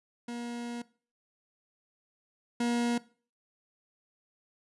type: tone pair in turn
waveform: 40% pulse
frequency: 238.2 / 238.2 Hz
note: A#3 / A#3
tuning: +38 / +38 cents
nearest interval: unison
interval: 0 cents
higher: neither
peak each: -35 / -26 dBFS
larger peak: second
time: 0.28-0.82 / 2.6-2.98 s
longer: first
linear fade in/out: 5 ms
effects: noise-tail reverb RT60 0.4 s tail -19 dB re dry + resampled to 24000 Hz